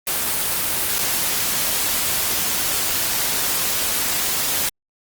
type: noise with dropouts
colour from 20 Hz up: white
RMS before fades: -21 dBFS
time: 0.07-4.69 s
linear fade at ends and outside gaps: 2 ms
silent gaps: 0.985-0.989 s
effects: Opus 24 kbps